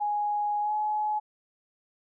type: tone with pitch glide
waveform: sine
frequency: 830.6 to 847.6 Hz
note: G#5 to G#5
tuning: 0 to +35 cents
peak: -25 dBFS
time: 0-1.2 s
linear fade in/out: 20 ms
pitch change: +35 cents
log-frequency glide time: 0.61-0.73 s
effects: none